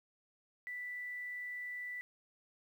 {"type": "tone with quantisation", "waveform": "sine", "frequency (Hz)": 1975.5, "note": "B6", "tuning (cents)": 0, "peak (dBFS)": -40, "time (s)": [0.67, 2.01], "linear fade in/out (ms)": 0, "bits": 11, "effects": []}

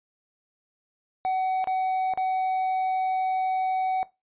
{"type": "tone with dropouts", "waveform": "triangle", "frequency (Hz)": 752, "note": "F#5", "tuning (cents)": 28, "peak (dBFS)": -21, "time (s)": [1.25, 4.03], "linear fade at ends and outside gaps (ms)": 0, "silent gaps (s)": [[1.642, 1.673], [2.137, 2.175]], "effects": ["noise-tail reverb RT60 0.2 s tail -18 dB re dry", "resampled to 8000 Hz"]}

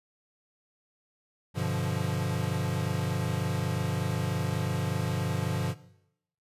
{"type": "chord", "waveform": "square", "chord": "G dominant seventh", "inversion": "none", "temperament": "equal", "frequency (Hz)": [98, 123.47, 146.83, 174.61], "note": ["G2", "B2", "D3", "F3"], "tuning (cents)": [0, 0, 0, 0], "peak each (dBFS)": -34, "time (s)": [1.54, 5.75], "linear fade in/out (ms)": 50, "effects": ["noise-tail reverb RT60 0.8 s tail -18 dB re dry", "resampled to 32000 Hz"]}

